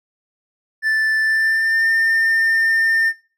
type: tone with pitch glide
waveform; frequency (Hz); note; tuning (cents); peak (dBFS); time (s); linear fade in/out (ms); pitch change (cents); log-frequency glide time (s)
triangle; 1760 to 1806.3; A6 to A6; 0 to +45; -13; 0.82-3.13; 50; +45; 1.21-1.84
effects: noise-tail reverb RT60 0.4 s tail -20 dB re dry